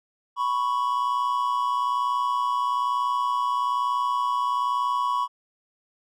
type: tone pair together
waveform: triangle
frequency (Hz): 987.8 / 1108.9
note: B5 / C#6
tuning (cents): 0 / 0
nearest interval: major second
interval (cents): 200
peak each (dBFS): -23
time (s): 0.36-5.28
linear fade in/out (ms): 50
effects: none